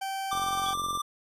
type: tone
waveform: 40% pulse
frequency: 776 Hz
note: G5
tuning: 18 cents flat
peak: -30 dBFS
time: 0.01-0.74 s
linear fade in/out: 10 ms
type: tone with tremolo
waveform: square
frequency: 1183 Hz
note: D6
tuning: 12 cents sharp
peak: -27 dBFS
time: 0.31-1.02 s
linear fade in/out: 10 ms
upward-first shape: triangle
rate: 19 Hz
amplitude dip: 55%
type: click train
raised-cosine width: 2 ms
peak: -30 dBFS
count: 30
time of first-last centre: 0.33-0.974 s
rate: 45 Hz
type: tone with exponential decay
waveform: triangle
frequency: 3400 Hz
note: G#7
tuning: 40 cents sharp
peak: -28 dBFS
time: 0.66-0.86 s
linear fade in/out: 1 ms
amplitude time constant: 42 ms
effects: resampled to 32000 Hz